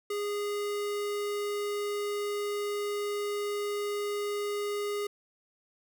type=tone; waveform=square; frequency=411.2 Hz; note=G#4; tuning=17 cents flat; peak=-31 dBFS; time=0.1-5.07 s; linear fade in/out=5 ms; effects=none